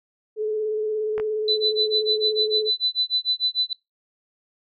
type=tone with vibrato; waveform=sine; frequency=430 Hz; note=A4; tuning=40 cents flat; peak=-22 dBFS; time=0.36-2.71 s; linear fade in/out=50 ms; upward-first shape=square; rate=17 Hz; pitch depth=19 cents each way
type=clicks; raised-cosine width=0.5 ms; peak=-18 dBFS; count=2; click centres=1.18 / 1.199 s
type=tone with tremolo; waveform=sine; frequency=4000 Hz; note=B7; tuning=21 cents sharp; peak=-17 dBFS; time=1.48-3.73 s; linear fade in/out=2 ms; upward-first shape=sine; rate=6.7 Hz; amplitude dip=100%
effects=noise-tail reverb RT60 0.2 s tail -24 dB re dry